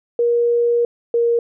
sine tone pair in turn, 474.1 / 469.5 Hz, A#4 / A#4, +29 / +12 cents, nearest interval unison, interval 17 cents, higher first, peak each -13 dBFS, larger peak neither, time 0.19-0.85 / 1.14-1.39 s, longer first, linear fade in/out 2 ms, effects none

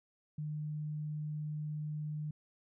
sine tone, 151.4 Hz, D#3, 47 cents flat, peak -36 dBFS, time 0.38-2.31 s, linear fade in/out 5 ms, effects none

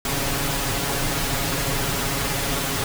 pink noise with comb filter, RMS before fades -24 dBFS, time 0.05-2.84 s, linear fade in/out 2 ms, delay 7.2 ms, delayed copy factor +0.9, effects none

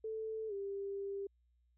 sine tone with pitch glide, 440 to 396.6 Hz, A4 to G4, 0 to +20 cents, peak -38 dBFS, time 0.04-1.27 s, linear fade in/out 5 ms, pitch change -180 cents, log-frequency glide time 0.48-0.53 s, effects added 60 Hz sine -70 dBFS peak until 1.77 s

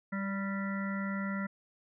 harmonic tone with a mistuned harmonic, 196.6 Hz, G3, 5 cents sharp, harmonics 1 / 3 / 5 / 7 / 9 / 10, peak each -33 / -45 / -48 / -41 / -47 / -43 dBFS, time 0.12-1.47 s, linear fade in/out 10 ms, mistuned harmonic 3, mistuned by -15 cents, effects none

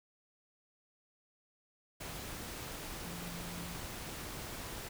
sine tone in noise, 173 Hz, F3, 16 cents flat, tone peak -45 dBFS, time 3.04-3.76 s, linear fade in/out 10 ms, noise pink, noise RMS -44 dBFS, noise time 2-4.89 s, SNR -4 dB, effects none

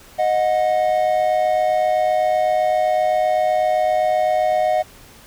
triangle tone pair together, 622.3 / 730.1 Hz, D#5 / F#5, 0 / -23 cents, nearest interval minor third, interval 277 cents, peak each -16 dBFS, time 0.18-4.83 s, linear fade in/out 20 ms, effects pink hiss -45 dBFS RMS until 5.26 s

